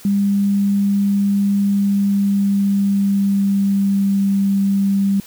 sine tone with pitch glide, 200.2 to 197.33 Hz, G3 to G3, +37 to +12 cents, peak -13 dBFS, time 0.05-5.2 s, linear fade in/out 2 ms, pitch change -25 cents, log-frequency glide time 1.68-4.21 s, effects white hiss -42 dBFS RMS until 5.26 s

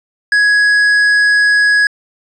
sine tone with tanh clipping, 1670 Hz, G#6, 9 cents sharp, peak -9 dBFS, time 0.32-1.87 s, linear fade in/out 2 ms, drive 8 dB, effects resampled to 22050 Hz

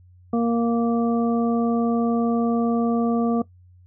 harmonic tone, 233.1 Hz, A#3, in tune, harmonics 1 / 2 / 3 / 5, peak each -19 / -25 / -29 / -33 dBFS, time 0.33-3.42 s, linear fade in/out 5 ms, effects noise-tail reverb RT60 0.1 s tail -18 dB re dry + added 90 Hz sine -48 dBFS peak until 3.86 s

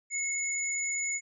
sine tone pair together, 2175 / 6905 Hz, C#7 / A8, -33 / -34 cents, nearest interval octave + minor sixth, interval 1999 cents, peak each -33 / -31 dBFS, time 0.1-1.21 s, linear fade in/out 50 ms, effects none

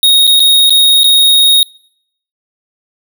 square tone with dropouts, 3746 Hz, A#7, 8 cents sharp, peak -5 dBFS, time 0.03-1.63 s, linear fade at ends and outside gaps 1 ms, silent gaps 0.269-0.275 / 0.396-0.402 / 0.696-0.705 / 1.034-1.042 s, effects noise-tail reverb RT60 0.7 s tail -26 dB re dry

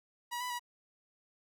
sawtooth tone with pitch steps, 964 / 993 / 968 Hz, B5 / B5 / B5, -42 / +9 / -35 cents, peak -32 dBFS, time 0.31-0.595 s, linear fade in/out 20 ms, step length 95 ms, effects none

